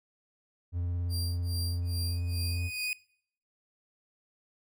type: tone with vibrato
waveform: triangle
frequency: 87.31 Hz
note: F2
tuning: in tune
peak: -27 dBFS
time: 0.72-2.71 s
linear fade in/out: 50 ms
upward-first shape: square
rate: 18 Hz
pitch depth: 19 cents each way
type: tone with tremolo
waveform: sawtooth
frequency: 4738 Hz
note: D8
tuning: 14 cents sharp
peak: -33 dBFS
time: 1.09-2.9 s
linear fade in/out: 50 ms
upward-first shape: sine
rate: 2.4 Hz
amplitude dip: 100%
type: tone with exponential growth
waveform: 40% pulse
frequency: 2489 Hz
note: D#7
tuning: in tune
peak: -28 dBFS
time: 1.82-2.93 s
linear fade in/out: 1 ms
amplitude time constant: 240 ms
effects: noise-tail reverb RT60 0.6 s tail -22 dB re dry